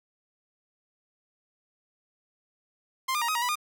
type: tone with pitch steps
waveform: sawtooth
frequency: 1049 / 1207 / 939 / 1259 / 946 / 984 / 1217 Hz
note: C6 / D6 / A#5 / D#6 / A#5 / B5 / D#6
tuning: +4 / +47 / +12 / +20 / +25 / -7 / -39 cents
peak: -22 dBFS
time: 3.08-3.556 s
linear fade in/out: 10 ms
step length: 68 ms
effects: none